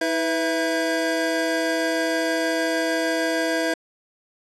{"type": "tone cluster", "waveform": "square", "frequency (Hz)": [322.9, 496.6, 662, 1621], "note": ["E4", "B4", "E5", "G#6"], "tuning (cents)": [-36, 9, 7, -42], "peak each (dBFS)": [-26, -29, -26, -29], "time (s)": [0.01, 3.74], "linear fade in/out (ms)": 5, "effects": ["low-pass 9000 Hz 12 dB/octave"]}